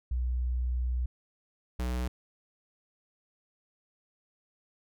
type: tone pair in turn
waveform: sine / square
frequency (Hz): 61.74 / 61.74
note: B1 / B1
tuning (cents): 0 / 0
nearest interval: unison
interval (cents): 0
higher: neither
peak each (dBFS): -27 / -30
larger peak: first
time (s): 0.11-1.06 / 1.79-2.08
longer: first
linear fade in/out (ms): 5
effects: none